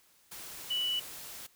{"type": "tone in noise", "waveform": "sine", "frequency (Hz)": 2960, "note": "F#7", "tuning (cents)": 0, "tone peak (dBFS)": -29, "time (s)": [0.7, 1], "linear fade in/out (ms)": 10, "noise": "white", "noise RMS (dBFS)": -45, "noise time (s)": [0.31, 1.47], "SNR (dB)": 13, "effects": ["white hiss -65 dBFS RMS until 1.55 s"]}